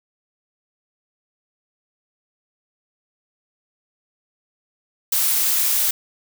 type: noise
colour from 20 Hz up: blue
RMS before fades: -19 dBFS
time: 5.12-5.91 s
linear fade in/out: 5 ms
effects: none